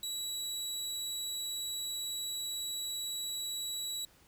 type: tone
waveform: 25% pulse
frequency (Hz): 3906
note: B7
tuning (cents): -20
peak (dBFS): -32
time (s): 0.03-4.05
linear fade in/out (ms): 2
effects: pink hiss -63 dBFS RMS until 4.27 s